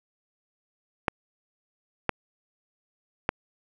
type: clicks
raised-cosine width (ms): 0.5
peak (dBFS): -7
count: 3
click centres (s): 1.082 / 2.093 / 3.291
effects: none